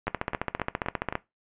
two click trains, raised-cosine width 0.5 ms, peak -15 / -11 dBFS, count 5 / 17, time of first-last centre 0.07-1.125 / 0.08-1.154 s, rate 3.79 / 14.9 Hz, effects noise-tail reverb RT60 0.2 s tail -18 dB re dry + resampled to 8000 Hz

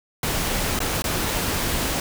pink noise with dropouts, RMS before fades -24 dBFS, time 0.23-2 s, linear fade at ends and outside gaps 2 ms, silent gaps 0.791-0.803 / 1.021-1.041 s, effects none

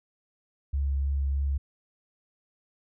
sine tone with vibrato, 69.3 Hz, C#2, in tune, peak -24 dBFS, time 0.73-1.58 s, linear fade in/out 10 ms, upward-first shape triangle, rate 3.2 Hz, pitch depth 16 cents each way, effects none

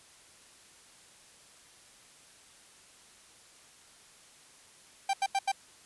45% pulse tone bursts, 786 Hz, G5, 4 cents sharp, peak -26 dBFS, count 4, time 5.09-5.518 s, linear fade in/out 5 ms, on 44 ms, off 84 ms, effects white hiss -57 dBFS RMS until 5.85 s + resampled to 24000 Hz

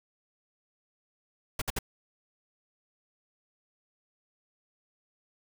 pink noise bursts, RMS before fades -31 dBFS, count 3, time 1.59-1.789 s, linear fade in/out 5 ms, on 27 ms, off 59 ms, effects none

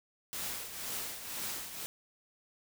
white noise with tremolo, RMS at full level -37 dBFS, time 0.33-1.86 s, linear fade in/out 0 ms, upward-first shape triangle, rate 2 Hz, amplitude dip 65%, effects none

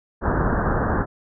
pink low-pass noise, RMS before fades -21 dBFS, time 0.21-1.06 s, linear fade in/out 50 ms, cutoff 1700 Hz, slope 96 dB/octave, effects none

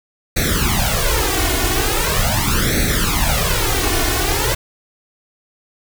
pink noise with flanger, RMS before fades -17 dBFS, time 0.36-4.55 s, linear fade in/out 10 ms, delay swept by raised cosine 0.49 to 2.79 ms, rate 0.41 Hz, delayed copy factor +0.95, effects none

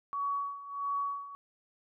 sine tone with tremolo, 1127 Hz, C#6, 28 cents sharp, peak -29 dBFS, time 0.13-1.35 s, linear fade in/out 0 ms, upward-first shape sine, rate 1.5 Hz, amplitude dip 80%, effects none

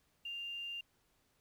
sine tone with quantisation, 2794 Hz, F7, in tune, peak -40 dBFS, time 0.25-0.81 s, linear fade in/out 5 ms, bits 11, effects pink hiss -75 dBFS RMS until 1.4 s

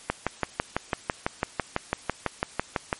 click train, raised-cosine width 0.5 ms, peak -8 dBFS, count 18, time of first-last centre 0.1-2.929 s, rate 6.01 Hz, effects white hiss -48 dBFS RMS until 2.99 s + MP3 48 kbps

